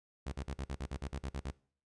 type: tone bursts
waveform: sawtooth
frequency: 68.1 Hz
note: C#2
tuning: 30 cents flat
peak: -33 dBFS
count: 12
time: 0.26-1.514 s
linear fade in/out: 10 ms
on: 66 ms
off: 42 ms
effects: noise-tail reverb RT60 0.5 s tail -22 dB re dry + resampled to 22050 Hz